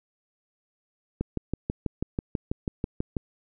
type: click train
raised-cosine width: 3 ms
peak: -14 dBFS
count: 13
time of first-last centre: 1.21-3.168 s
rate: 6.13 Hz
effects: none